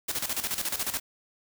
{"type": "noise with tremolo", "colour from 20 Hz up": "white", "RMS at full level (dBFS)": -29, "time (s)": [0.08, 1], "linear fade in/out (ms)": 10, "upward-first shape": "square", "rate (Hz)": 14, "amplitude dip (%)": 70, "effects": []}